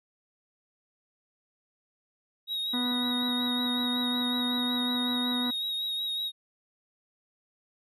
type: tone with vibrato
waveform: triangle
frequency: 3785 Hz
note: A#7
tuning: 26 cents sharp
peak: -28 dBFS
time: 2.47-6.32 s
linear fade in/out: 50 ms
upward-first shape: triangle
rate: 5.4 Hz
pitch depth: 35 cents each way
type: harmonic tone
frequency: 245.9 Hz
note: B3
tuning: 7 cents flat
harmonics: 1 / 2 / 3 / 4 / 5 / 6 / 7 / 8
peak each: -29 / -44 / -44 / -41 / -44 / -44 / -57 / -46 dBFS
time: 2.73-5.51 s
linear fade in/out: 10 ms
effects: none